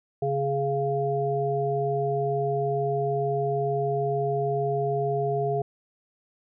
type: harmonic tone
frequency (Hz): 138.9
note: C#3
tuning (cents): +4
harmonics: 1 / 3 / 5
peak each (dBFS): -29 / -26 / -28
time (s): 0.22-5.62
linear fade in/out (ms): 5
effects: none